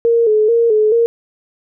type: tone with vibrato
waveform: sine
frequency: 446.4 Hz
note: A4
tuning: 25 cents sharp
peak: -9 dBFS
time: 0.05-1.06 s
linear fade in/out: 0 ms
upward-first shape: square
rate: 2.3 Hz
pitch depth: 71 cents each way
effects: none